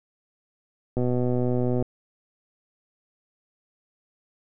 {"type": "click train", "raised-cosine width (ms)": 2, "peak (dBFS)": -13, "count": 107, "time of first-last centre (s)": [0.97, 1.825], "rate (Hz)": 124, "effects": []}